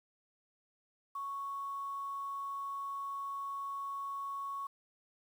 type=tone with quantisation; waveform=sine; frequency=1108.7 Hz; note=C#6; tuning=in tune; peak=-37 dBFS; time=1.15-4.67 s; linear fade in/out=5 ms; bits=10; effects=none